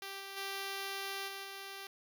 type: tone with level steps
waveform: 5% pulse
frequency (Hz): 392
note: G4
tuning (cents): 0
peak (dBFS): -31 / -33 / -27 / -31 / -33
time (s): 0.02-1.87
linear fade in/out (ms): 2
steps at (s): 0.19 / 0.36 / 1.27 / 1.43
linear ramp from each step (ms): 20
effects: none